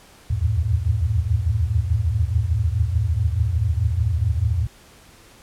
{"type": "tone cluster", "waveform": "sine", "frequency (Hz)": [72.7, 79.4, 86.2, 106.1, 110.9], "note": ["D2", "D#2", "F2", "G#2", "A2"], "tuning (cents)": [-17, 36, -22, 38, 14], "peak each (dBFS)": [-25, -26, -22, -27, -23], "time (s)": [0.3, 4.67], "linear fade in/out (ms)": 10, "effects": ["pink hiss -49 dBFS RMS until 5.42 s", "low-pass 12000 Hz 12 dB/octave"]}